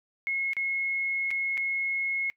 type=tone with dropouts; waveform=sine; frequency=2170 Hz; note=C#7; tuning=37 cents flat; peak=-26 dBFS; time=0.27-2.3 s; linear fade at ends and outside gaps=0 ms; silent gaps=0.533-0.567 / 1.306-1.312 / 1.573-1.577 s; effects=noise-tail reverb RT60 0.1 s tail -21 dB re dry